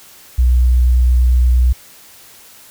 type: tone with vibrato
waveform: sine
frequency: 61.74 Hz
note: B1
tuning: in tune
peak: -8 dBFS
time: 0.38-1.73 s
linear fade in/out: 10 ms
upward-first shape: sine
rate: 8.6 Hz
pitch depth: 10 cents each way
effects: white hiss -42 dBFS RMS until 2.7 s